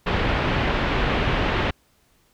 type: low-pass noise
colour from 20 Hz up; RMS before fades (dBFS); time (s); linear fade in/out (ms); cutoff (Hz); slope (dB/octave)
pink; -22; 0.06-1.71; 10; 3200; 24
effects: pink hiss -62 dBFS RMS until 2.33 s